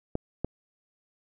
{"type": "clicks", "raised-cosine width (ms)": 2, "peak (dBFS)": -15, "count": 2, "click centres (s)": [0.154, 0.446], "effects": []}